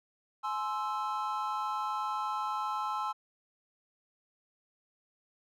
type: chord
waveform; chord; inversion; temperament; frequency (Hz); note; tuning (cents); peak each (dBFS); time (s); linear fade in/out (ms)
triangle; Ab augmented; none; equal with one note detuned; 846.6 / 1046.5 / 1318.5; Ab5 / C6 / E6; +33 / 0 / 0; -34; 0.43-3.13; 20
effects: none